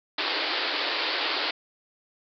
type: band-pass noise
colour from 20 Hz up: white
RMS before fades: -28 dBFS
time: 0.18-1.51 s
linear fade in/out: 5 ms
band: 280 to 4800 Hz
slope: 96 dB/octave
effects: none